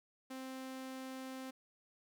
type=tone; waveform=sawtooth; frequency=261.9 Hz; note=C4; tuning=2 cents sharp; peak=-40 dBFS; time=0.3-1.51 s; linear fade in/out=10 ms; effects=none